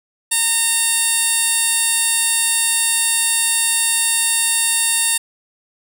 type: tone with band-pass filter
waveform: 15% pulse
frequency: 916 Hz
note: A#5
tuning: 31 cents flat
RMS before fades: -17 dBFS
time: 0.31-5.18 s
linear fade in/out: 10 ms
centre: 10000 Hz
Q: 1.5
effects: none